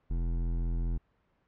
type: tone with hard clipping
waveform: sine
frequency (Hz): 42.36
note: E1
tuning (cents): +48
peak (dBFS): -30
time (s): 0.1-0.98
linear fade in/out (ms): 10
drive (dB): 13
effects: pink hiss -72 dBFS RMS until 1.47 s + low-pass 2000 Hz 12 dB/octave